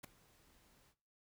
pink noise with ADSR envelope, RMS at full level -45 dBFS, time 0.03-0.95 s, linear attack 14 ms, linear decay 4 ms, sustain -24 dB, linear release 62 ms, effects noise-tail reverb RT60 0.5 s tail -19 dB re dry

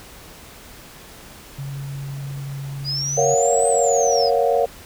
sine tone, 138.7 Hz, C#3, 1 cent sharp, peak -27 dBFS, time 1.58-3.35 s, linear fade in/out 10 ms
sine linear two-way sweep, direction up then down, 4800 to 8210 to 4800 Hz, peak -22 dBFS, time 2.84-4.31 s, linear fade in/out 50 ms, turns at 3.68 s
sine chord, Gb major seventh, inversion first, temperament equal, 466.2 / 554.4 / 698.5 / 740 Hz, Bb4 / Db5 / F5 / Gb5, 0 / 0 / 0 / 0 cents, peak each -19 / -20 / -21 / -24 dBFS, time 3.17-4.66 s, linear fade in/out 10 ms
effects pink hiss -42 dBFS RMS until 4.85 s

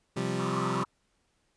25% pulse chord, C suspended fourth, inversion none, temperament equal, 130.81 / 174.61 / 196 Hz, C3 / F3 / G3, 0 / 0 / 0 cents, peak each -30 dBFS, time 0.16-0.84 s, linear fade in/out 10 ms
white band-pass noise, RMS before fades -35 dBFS, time 0.39-0.85 s, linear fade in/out 5 ms, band 960 to 1300 Hz, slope 96 dB/octave
effects pink hiss -73 dBFS RMS until 1.56 s + resampled to 22050 Hz

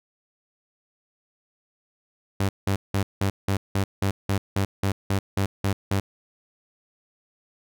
sawtooth tone bursts, 98 Hz, G2, in tune, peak -17 dBFS, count 14, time 2.4-6 s, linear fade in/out 5 ms, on 90 ms, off 180 ms, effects none

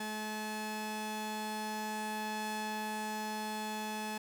sawtooth tone pair together, 214.8 / 859 Hz, A3 / A5, -41 / -42 cents, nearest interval 2 octaves, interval 2399 cents, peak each -36 / -35 dBFS, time 0-4.18 s, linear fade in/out 5 ms, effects none

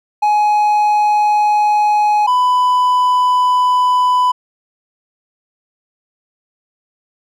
triangle tone pair in turn, 839 / 997.7 Hz, G#5 / B5, +17 / +17 cents, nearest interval minor third, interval 300 cents, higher second, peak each -8 / -8 dBFS, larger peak neither, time 0.22-2.27 / 2.27-4.32 s, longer neither, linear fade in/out 10 ms, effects none

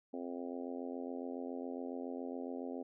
harmonic tone, 87.2 Hz, F2, 2 cents flat, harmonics 3 / 4 / 5 / 6 / 7 / 8 / 9, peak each -42 / -48 / -47 / -49 / -51 / -53 / -55 dBFS, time 0.13-2.83 s, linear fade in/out 10 ms, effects none

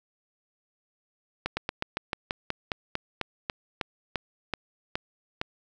slowing click train, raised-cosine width 0.3 ms, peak -12 dBFS, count 17, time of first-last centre 1.46-5.414 s, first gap 110 ms, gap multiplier 1.1, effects none

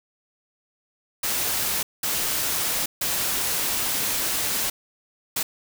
white noise bursts at uneven times, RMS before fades -25 dBFS, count 4, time 1.23-1.83 / 2.03-2.86 / 3.01-4.7 / 5.36-5.43 s, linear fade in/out 5 ms, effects none

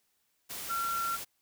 sine tone in noise, 1366 Hz, F6, 39 cents flat, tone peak -30 dBFS, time 0.69-1.17 s, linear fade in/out 20 ms, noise white, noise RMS -40 dBFS, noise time 0.49-1.25 s, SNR +7 dB, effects white hiss -75 dBFS RMS until 1.41 s

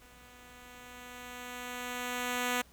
5% pulse tone with level ramp, 246.9 Hz, B3, in tune, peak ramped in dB -46 to -17 dBFS, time 0.01-2.62 s, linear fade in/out 10 ms, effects added 60 Hz sine -61 dBFS peak until 2.72 s + pink hiss -61 dBFS RMS until 2.72 s

